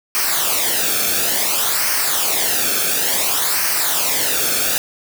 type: noise with flanger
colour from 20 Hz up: white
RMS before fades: -18 dBFS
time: 0.15-4.78 s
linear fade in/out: 0 ms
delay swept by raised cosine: 0.27 to 1.03 ms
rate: 0.57 Hz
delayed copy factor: -0.65
effects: none